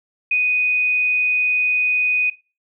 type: tone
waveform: sine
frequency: 2489 Hz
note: D#7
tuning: in tune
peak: -15 dBFS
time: 0.31-2.3 s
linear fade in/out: 5 ms
effects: noise-tail reverb RT60 0.3 s tail -18 dB re dry